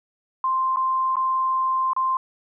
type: tone with dropouts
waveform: sine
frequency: 1046.5 Hz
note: C6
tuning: in tune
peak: -19 dBFS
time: 0.44-2.17 s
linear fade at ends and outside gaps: 2 ms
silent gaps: 0.761-0.769 / 1.157-1.167 / 1.933-1.964 s
effects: none